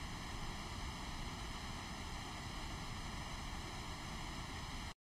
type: noise with comb filter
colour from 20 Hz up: pink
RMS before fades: -45 dBFS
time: 0-4.92 s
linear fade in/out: 0 ms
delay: 0.98 ms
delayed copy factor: +0.8
effects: low-pass 6000 Hz 12 dB/octave + AAC 64 kbps